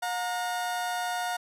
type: tone pair together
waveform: 30% pulse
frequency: 718.6 / 928 Hz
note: F5 / A#5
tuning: +49 / -8 cents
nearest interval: major third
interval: 443 cents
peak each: -27 / -33 dBFS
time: 0.02-1.37 s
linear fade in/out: 10 ms
effects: resampled to 32000 Hz